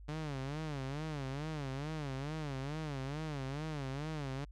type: tone with vibrato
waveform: sawtooth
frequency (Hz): 144.5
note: D3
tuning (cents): -28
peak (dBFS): -34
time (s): 0.08-4.45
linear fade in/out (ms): 10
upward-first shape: sine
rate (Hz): 2.3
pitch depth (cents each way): 160
effects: added 50 Hz sine -49 dBFS peak until 4.51 s + low-pass 6000 Hz 12 dB/octave